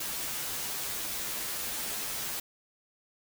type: noise with comb filter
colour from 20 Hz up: white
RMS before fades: -35 dBFS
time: 0-2.4 s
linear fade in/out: 5 ms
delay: 11 ms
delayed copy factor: -0.85
effects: none